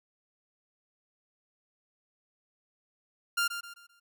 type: tone with echo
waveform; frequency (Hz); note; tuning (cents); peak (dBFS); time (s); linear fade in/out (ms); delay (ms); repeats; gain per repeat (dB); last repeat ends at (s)
sawtooth; 1396.9; F6; 0; -22; 3.37-3.48; 10; 130; 4; -9; 4
effects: none